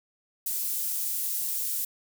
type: high-pass noise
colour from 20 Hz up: pink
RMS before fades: -30 dBFS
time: 0.46-1.85 s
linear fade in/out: 5 ms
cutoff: 12000 Hz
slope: 12 dB/octave
effects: none